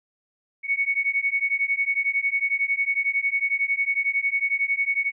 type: beating tone pair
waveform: sine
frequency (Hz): 2217 / 2228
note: C#7 / C#7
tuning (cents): 0 / +8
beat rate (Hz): 11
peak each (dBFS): -24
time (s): 0.63-5.12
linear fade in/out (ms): 50
effects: none